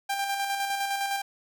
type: tone with tremolo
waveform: sawtooth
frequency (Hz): 793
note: G5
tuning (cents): +20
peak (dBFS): -22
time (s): 0.09-1.22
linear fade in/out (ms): 10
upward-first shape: square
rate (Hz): 9.8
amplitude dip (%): 35
effects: none